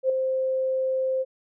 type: tone with ADSR envelope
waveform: sine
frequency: 523.3 Hz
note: C5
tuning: in tune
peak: -16 dBFS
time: 0.03-1.25 s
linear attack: 66 ms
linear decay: 4 ms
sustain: -6 dB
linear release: 37 ms
effects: none